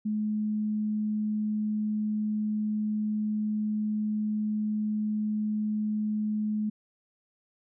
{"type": "tone", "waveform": "sine", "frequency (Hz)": 212.8, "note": "G#3", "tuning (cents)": 42, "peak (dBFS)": -26, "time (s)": [0.05, 6.7], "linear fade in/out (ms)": 10, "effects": []}